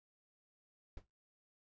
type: noise with exponential decay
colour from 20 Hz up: brown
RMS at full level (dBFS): -45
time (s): 0.97-1.06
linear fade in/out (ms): 2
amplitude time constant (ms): 18
effects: noise-tail reverb RT60 0.2 s tail -19 dB re dry + resampled to 16000 Hz